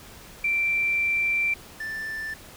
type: tone pair in turn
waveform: sine / triangle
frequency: 2349 / 1767.4 Hz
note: D7 / A6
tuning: 0 / +7 cents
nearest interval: perfect fourth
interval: 493 cents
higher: first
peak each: -21 / -28 dBFS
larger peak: first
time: 0.44-1.54 / 1.8-2.34 s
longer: first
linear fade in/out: 5 ms
effects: pink hiss -46 dBFS RMS until 2.56 s